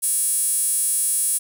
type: tone with high-pass filter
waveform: sawtooth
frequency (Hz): 560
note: C#5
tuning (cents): +18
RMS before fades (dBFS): -21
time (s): 0.02-1.39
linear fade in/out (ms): 20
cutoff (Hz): 10000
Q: 4.8
effects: none